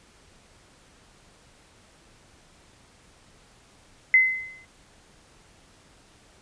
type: tone with exponential decay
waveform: sine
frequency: 2049 Hz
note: C7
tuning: 37 cents flat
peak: -11 dBFS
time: 4.14-4.65 s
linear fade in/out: 1 ms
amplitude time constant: 110 ms
effects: pink hiss -56 dBFS RMS until 6.41 s + resampled to 22050 Hz